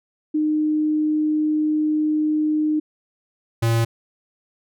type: tone pair in turn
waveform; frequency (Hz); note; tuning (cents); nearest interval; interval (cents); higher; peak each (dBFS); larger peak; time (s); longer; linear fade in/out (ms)
sine / square; 306.1 / 114.93; D#4 / A#2; -28 / -24; octave + perfect fourth; 1696; first; -17; neither; 0.34-2.8 / 3.62-3.85; first; 10
effects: none